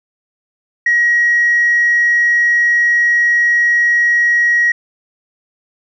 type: tone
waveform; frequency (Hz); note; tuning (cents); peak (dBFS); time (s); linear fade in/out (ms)
sine; 1900; A#6; +33; -8; 0.86-4.72; 5
effects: tanh soft clip ceiling -5 dBFS